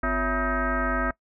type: tone with frequency modulation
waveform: sine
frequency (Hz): 659.3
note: E5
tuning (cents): 0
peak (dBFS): -22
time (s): 0.03-1.11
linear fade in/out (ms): 5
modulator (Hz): 305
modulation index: 3.4
effects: noise-tail reverb RT60 0.1 s tail -21 dB re dry